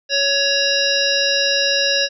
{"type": "harmonic tone", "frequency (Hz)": 558, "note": "C#5", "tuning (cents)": 11, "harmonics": [1, 3, 5, 7, 9, 10], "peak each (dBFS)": [-22, -22, -22, -22, -22, -22], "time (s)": [0.09, 2.09], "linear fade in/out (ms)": 50, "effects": []}